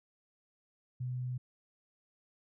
sine tone, 125.7 Hz, B2, 31 cents sharp, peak -34 dBFS, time 1-1.38 s, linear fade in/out 10 ms, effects none

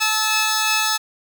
10% pulse tone pair together, 867.6 / 1300 Hz, A5 / E6, -25 / -24 cents, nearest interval perfect fifth, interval 701 cents, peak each -12 dBFS, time 0-0.98 s, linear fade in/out 20 ms, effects none

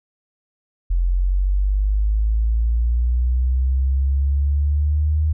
sine linear sweep, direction up, 42.86 to 77.78 Hz, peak -15 dBFS, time 0.9-5.33 s, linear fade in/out 10 ms, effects none

